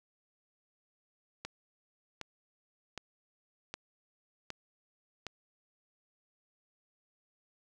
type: click train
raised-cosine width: 0.2 ms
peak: -22 dBFS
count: 6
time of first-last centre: 1.45-5.267 s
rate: 1.31 Hz
effects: none